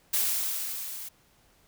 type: noise with level ramp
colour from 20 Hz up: blue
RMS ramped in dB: -25 to -40 dBFS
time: 0.13-1.09 s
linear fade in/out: 10 ms
effects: pink hiss -63 dBFS RMS until 1.67 s